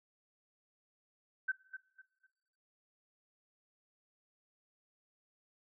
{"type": "tone with echo", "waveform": "sine", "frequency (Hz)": 1536, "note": "G6", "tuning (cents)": -36, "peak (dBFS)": -30, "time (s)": [1.48, 1.52], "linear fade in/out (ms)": 10, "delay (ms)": 250, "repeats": 3, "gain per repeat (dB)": -11, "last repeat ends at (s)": 2.27, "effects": ["noise-tail reverb RT60 1.0 s tail -20 dB re dry"]}